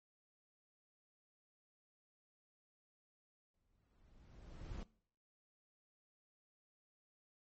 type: noise with exponential growth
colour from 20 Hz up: brown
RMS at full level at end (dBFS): -44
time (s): 3.54-4.83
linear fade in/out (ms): 1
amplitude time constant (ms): 280
effects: noise-tail reverb RT60 0.6 s tail -21 dB re dry + MP3 32 kbps